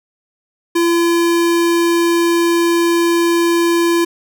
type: tone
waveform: square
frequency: 340 Hz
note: F4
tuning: 46 cents flat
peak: -12 dBFS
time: 0.75-4.05 s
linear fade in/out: 10 ms
effects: none